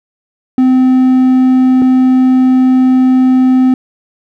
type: tone pair in turn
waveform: triangle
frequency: 257.3 / 257.3 Hz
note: C4 / C4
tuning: -29 / -29 cents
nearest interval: unison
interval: 0 cents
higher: neither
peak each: -3 dBFS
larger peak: neither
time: 0.58-1.82 / 1.82-3.74 s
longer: second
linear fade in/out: 2 ms
effects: none